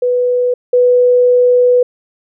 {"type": "tone pair in turn", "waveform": "sine", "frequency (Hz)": [493.9, 493.9], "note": ["B4", "B4"], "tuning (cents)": [0, 0], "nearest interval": "unison", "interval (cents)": 0, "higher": "neither", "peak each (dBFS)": [-10, -6], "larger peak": "second", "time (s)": [[0.02, 0.54], [0.73, 1.83]], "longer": "second", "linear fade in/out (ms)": 5, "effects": []}